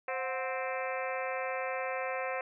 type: harmonic tone with a mistuned harmonic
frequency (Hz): 261.6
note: C4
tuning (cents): 0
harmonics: 2 / 3 / 4 / 5 / 6 / 7 / 8 / 9 / 10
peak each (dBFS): -36 / -39 / -41 / -44 / -45 / -43 / -44 / -44 / -46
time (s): 0.08-2.41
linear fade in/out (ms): 2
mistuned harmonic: 3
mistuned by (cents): -110
effects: none